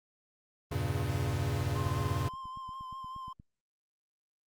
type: chord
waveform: square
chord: E diminished seventh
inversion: none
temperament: equal with one note detuned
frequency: 82.41 / 98 / 118.65 / 138.59 Hz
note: E2 / G2 / Bb2 / Db3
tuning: 0 / 0 / +31 / 0 cents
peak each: -38 / -35 / -37 / -36 dBFS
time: 0.71-2.29 s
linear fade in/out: 10 ms
type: click train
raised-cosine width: 5 ms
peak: -38 dBFS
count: 16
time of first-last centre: 1.63-3.399 s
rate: 8.48 Hz
type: tone with vibrato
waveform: triangle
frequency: 1046.5 Hz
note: C6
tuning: in tune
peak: -38 dBFS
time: 1.75-3.33 s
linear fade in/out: 5 ms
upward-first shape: triangle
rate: 5.1 Hz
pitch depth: 35 cents each way
effects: Opus 32 kbps